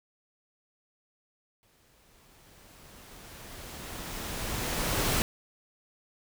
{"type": "noise with exponential growth", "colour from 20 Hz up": "pink", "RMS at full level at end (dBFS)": -26, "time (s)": [1.63, 5.22], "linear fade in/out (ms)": 0, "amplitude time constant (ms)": 780, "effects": []}